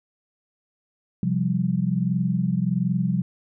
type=chord; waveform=sine; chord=C suspended fourth; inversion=none; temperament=equal; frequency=130.81 / 174.61 / 196 Hz; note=C3 / F3 / G3; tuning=0 / 0 / 0 cents; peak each=-26 / -23 / -25 dBFS; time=1.23-3.22 s; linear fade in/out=2 ms; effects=none